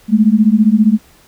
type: beating tone pair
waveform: sine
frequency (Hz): 207.7 / 222.7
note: G#3 / A3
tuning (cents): 0 / +21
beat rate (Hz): 15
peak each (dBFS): -10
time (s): 0.08-0.99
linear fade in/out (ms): 50
effects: pink hiss -47 dBFS RMS until 1.27 s